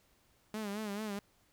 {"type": "tone with vibrato", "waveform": "sawtooth", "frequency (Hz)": 208.7, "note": "G#3", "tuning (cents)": 9, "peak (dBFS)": -33, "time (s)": [0.54, 1.19], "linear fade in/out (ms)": 2, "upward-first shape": "sine", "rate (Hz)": 4.6, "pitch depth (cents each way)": 86, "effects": ["pink hiss -70 dBFS RMS until 1.52 s"]}